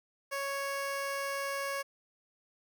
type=tone; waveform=15% pulse; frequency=554.4 Hz; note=C#5; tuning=in tune; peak=-27 dBFS; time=0.31-1.83 s; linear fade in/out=20 ms; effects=11-bit